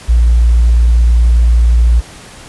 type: tone with tanh clipping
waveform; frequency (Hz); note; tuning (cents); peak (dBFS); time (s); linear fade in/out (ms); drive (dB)
triangle; 58.27; A#1; 0; -5; 0.08-2.01; 20; 5
effects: pink hiss -34 dBFS RMS until 2.48 s + resampled to 24000 Hz